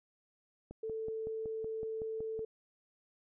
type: click train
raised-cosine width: 2 ms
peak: -33 dBFS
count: 10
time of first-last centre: 0.71-2.392 s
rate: 5.35 Hz
type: tone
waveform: sine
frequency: 442.8 Hz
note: A4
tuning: 11 cents sharp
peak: -36 dBFS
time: 0.83-2.45 s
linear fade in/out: 5 ms
effects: none